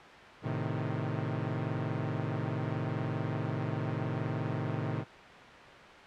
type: chord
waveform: sawtooth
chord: A diminished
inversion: none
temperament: equal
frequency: 110 / 130.81 / 155.56 Hz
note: A2 / C3 / Eb3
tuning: 0 / 0 / 0 cents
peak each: -32 dBFS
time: 0.42-5.05 s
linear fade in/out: 50 ms
effects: white hiss -48 dBFS RMS until 6.06 s + low-pass 2000 Hz 12 dB/octave